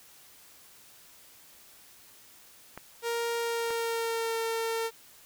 clicks, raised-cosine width 0.5 ms, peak -25 dBFS, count 2, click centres 2.776 / 3.706 s
sawtooth tone with pitch glide, 467.2 to 454.2 Hz, A#4 to A#4, +4 to -45 cents, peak -25 dBFS, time 3.02-4.91 s, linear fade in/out 50 ms, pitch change -49 cents, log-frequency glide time 3.37-4.38 s
effects white hiss -55 dBFS RMS until 5.25 s

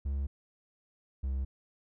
triangle tone pair in turn, 69.3 / 66.52 Hz, C#2 / C2, 0 / +29 cents, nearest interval minor second, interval 71 cents, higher first, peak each -28 dBFS, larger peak neither, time 0.05-0.27 / 1.23-1.45 s, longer neither, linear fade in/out 10 ms, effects none

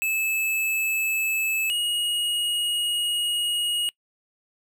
square tone pair in turn, 2610 / 2882 Hz, E7 / F#7, -18 / -46 cents, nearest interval major second, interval 172 cents, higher second, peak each -23 dBFS, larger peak neither, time 0.02-1.7 / 1.7-3.89 s, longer second, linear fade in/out 0 ms, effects noise-tail reverb RT60 0.1 s tail -24 dB re dry

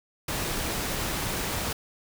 pink noise, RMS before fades -30 dBFS, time 0.28-1.73 s, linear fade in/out 5 ms, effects none

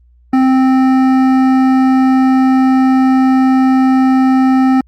triangle tone with hard clipping, 261.6 Hz, C4, in tune, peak -9 dBFS, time 0.33-4.81 s, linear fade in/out 5 ms, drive 16 dB, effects added 60 Hz sine -44 dBFS peak until 4.87 s + Opus 32 kbps

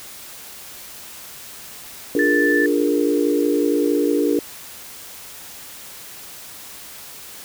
sine chord, Bb dominant seventh, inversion first, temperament equal, 293.7 / 349.2 / 415.3 / 466.2 Hz, D4 / F4 / Ab4 / Bb4, 0 / 0 / 0 / 0 cents, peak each -19 / -23 / -22 / -22 dBFS, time 2.15-4.39 s, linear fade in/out 2 ms
sine tone, 1760 Hz, A6, in tune, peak -18 dBFS, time 2.19-2.66 s, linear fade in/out 2 ms
effects white hiss -38 dBFS RMS until 7.44 s

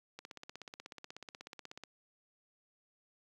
click train, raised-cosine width 0.2 ms, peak -29 dBFS, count 28, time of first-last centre 0.19-1.836 s, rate 16.4 Hz, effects high-pass 150 Hz 12 dB/octave + 11-bit

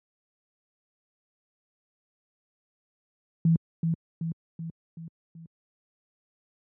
sine tone with echo, 164.6 Hz, E3, 2 cents flat, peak -17 dBFS, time 3.45-3.56 s, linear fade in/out 2 ms, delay 380 ms, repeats 5, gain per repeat -5 dB, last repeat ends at 5.46 s, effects high-pass 100 Hz 12 dB/octave

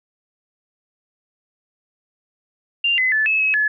sine tone with pitch steps, 2788 / 2030 / 1741 / 2594 / 2565 / 1711 Hz, F7 / B6 / A6 / E7 / E7 / A6, -4 / +47 / -19 / -28 / -48 / -49 cents, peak -15 dBFS, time 2.84-3.68 s, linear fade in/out 5 ms, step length 140 ms, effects none

